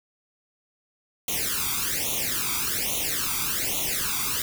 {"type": "noise with flanger", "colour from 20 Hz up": "white", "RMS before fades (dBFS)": -27, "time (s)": [1.28, 4.42], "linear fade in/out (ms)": 2, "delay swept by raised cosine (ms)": [0.3, 0.86], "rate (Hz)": 1.2, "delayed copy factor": 1, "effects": []}